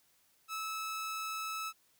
sawtooth tone, 1303 Hz, E6, 20 cents flat, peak -33 dBFS, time 0.48-1.73 s, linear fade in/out 50 ms, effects white hiss -70 dBFS RMS until 1.99 s

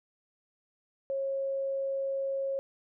sine tone, 544 Hz, C#5, 33 cents flat, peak -29 dBFS, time 1.1-2.59 s, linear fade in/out 0 ms, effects none

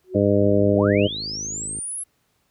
sine tone with exponential growth, 370 Hz, F#4, in tune, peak -22 dBFS, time 0.04-0.16 s, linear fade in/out 2 ms, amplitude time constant 26 ms
harmonic tone, 101.4 Hz, G#2, 41 cents flat, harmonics 1 / 2 / 3 / 4 / 5 / 6, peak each -22 / -22 / -22 / -22 / -22 / -22 dBFS, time 0.14-1.08 s, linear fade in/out 20 ms
click train, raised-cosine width 3 ms, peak -25 dBFS, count 74, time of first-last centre 0.41-1.787 s, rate 53 Hz
sine linear sweep, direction up, 349.2 to 11080 Hz, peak -27 dBFS, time 0.74-2.04 s, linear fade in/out 10 ms
effects pink hiss -67 dBFS RMS until 2.5 s + high-pass 60 Hz 12 dB/octave

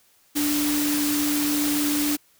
sine tone in noise, 293.7 Hz, D4, in tune, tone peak -22 dBFS, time 0.35-2.17 s, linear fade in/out 20 ms, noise white, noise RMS -27 dBFS, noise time 0.35-2.17 s, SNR +2 dB, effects white hiss -60 dBFS RMS until 2.39 s

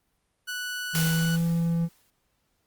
sawtooth tone, 1480 Hz, F#6, in tune, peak -27 dBFS, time 0.47-1.37 s, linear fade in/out 20 ms
triangle tone with pitch glide, 162.1 to 167.82 Hz, E3 to E3, -29 to +31 cents, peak -20 dBFS, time 0.93-1.89 s, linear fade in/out 50 ms, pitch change +60 cents, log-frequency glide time 1.09-1.44 s
white noise with exponential decay, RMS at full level -28 dBFS, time 0.95-2.1 s, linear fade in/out 0 ms, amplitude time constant 250 ms
effects pink hiss -73 dBFS RMS until 2.66 s + Opus 32 kbps

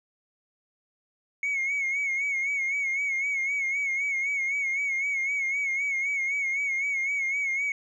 sine tone with vibrato, 2200 Hz, C#7, 14 cents flat, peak -23 dBFS, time 1.43-7.72 s, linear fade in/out 2 ms, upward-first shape sine, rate 3.9 Hz, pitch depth 65 cents each way, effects tanh soft clip ceiling -23 dBFS

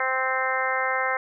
harmonic tone, 260.9 Hz, C4, 5 cents flat, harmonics 2 / 3 / 4 / 5 / 6 / 7 / 8, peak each -30 / -30 / -30 / -30 / -30 / -30 / -30 dBFS, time 0-1.17 s, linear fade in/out 2 ms, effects none

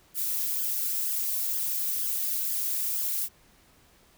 violet noise with flanger, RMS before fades -29 dBFS, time 0.14-3.29 s, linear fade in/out 50 ms, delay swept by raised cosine 0.6 to 4.3 ms, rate 2.1 Hz, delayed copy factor +0.75, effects pink hiss -60 dBFS RMS until 4.17 s

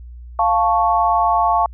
sine chord, F augmented, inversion none, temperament equal, 698.5 / 880 / 1108.7 Hz, F5 / A5 / C#6, 0 / 0 / 0 cents, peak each -17 / -17 / -18 dBFS, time 0.39-1.66 s, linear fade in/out 2 ms, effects added 60 Hz sine -33 dBFS peak until 1.73 s

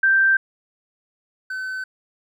sine / triangle tone pair in turn, 1568 / 1522.5 Hz, G6 / F#6, 0 / +49 cents, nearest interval minor second, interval 51 cents, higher first, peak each -13 / -24 dBFS, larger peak first, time 0.03-0.37 / 1.5-1.84 s, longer neither, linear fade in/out 5 ms, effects none

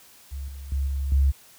sine tone with level steps, 68.7 Hz, C#2, 15 cents flat, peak -30 / -35 / -22 / -24 / -16 dBFS, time 0.31-1.32 s, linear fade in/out 20 ms, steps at 0.48 / 0.72 / 0.87 / 1.12 s, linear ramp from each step 2 ms, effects white hiss -52 dBFS RMS until 1.58 s

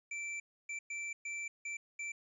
square tone bursts at uneven times, 2337 Hz, D7, 9 cents flat, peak -39 dBFS, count 6, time 0.11-0.4 / 0.69-0.79 / 0.9-1.13 / 1.25-1.48 / 1.65-1.77 / 1.99-2.12 s, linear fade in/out 5 ms, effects resampled to 22050 Hz + 12-bit

